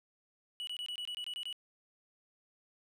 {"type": "tone bursts", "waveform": "triangle", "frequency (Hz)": 2940, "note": "F#7", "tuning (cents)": -12, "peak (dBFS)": -36, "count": 10, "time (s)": [0.6, 1.527], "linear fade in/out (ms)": 0, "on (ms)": 72, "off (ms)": 23, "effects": []}